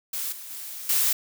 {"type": "noise with level steps", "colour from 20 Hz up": "blue", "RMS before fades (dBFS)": [-30, -40, -37, -22], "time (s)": [0.13, 1.13], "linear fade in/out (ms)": 5, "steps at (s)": [0.32, 0.5, 0.89], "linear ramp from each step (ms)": 5, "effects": []}